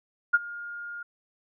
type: tone with ADSR envelope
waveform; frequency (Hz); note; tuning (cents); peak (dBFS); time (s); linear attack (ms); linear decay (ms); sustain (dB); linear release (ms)
sine; 1417; F6; +25; -14; 0.33-1.03; 15; 32; -21; 6
effects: none